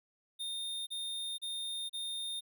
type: tone bursts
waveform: square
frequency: 3648 Hz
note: A#7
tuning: 38 cents flat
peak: -37 dBFS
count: 4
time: 0.39-2.409 s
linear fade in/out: 20 ms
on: 480 ms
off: 33 ms
effects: none